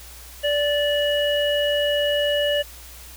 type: harmonic tone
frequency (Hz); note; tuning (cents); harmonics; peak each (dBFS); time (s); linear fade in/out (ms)
583; D5; -13; 1 / 3 / 5; -20 / -28 / -24; 0.43-2.63; 20
effects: added 60 Hz sine -43 dBFS peak until 3.16 s + white hiss -43 dBFS RMS until 3.16 s